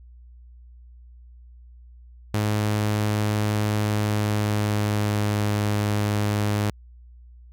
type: tone with pitch glide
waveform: sawtooth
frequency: 105.5 to 103.99 Hz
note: G#2 to G#2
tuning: +28 to +3 cents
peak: -17 dBFS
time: 2.34-6.7 s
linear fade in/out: 0 ms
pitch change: -25 cents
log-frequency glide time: 3.76-5.57 s
effects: added 60 Hz sine -44 dBFS peak until 7.52 s